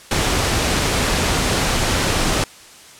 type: noise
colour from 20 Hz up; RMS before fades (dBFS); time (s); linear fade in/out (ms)
pink; -18; 0.11-2.44; 2
effects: white hiss -42 dBFS RMS until 2.99 s + low-pass 9000 Hz 12 dB/octave